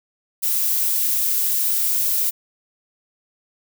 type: noise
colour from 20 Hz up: violet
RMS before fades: -20 dBFS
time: 0.42-2.31 s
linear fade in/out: 20 ms
effects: none